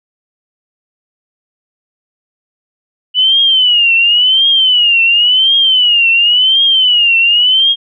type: tone with vibrato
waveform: sine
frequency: 2960 Hz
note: F#7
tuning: in tune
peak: -6 dBFS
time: 3.14-7.76 s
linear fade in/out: 50 ms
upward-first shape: triangle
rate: 0.93 Hz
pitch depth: 170 cents each way
effects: none